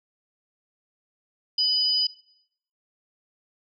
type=tone pair together; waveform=sine; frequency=2989 / 4956 Hz; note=F#7 / D#8; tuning=+17 / -8 cents; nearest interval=major sixth; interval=875 cents; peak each=-30 / -20 dBFS; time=1.58-2.07 s; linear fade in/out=5 ms; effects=noise-tail reverb RT60 0.7 s tail -20 dB re dry